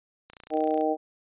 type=click train; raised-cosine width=0.2 ms; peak=-28 dBFS; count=16; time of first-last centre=0.3-0.81 s; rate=29.4 Hz
type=harmonic tone; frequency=155.56 Hz; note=D#3; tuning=in tune; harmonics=2 / 3 / 4 / 5; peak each=-28 / -28 / -28 / -28 dBFS; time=0.5-0.97 s; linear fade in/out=50 ms
effects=resampled to 8000 Hz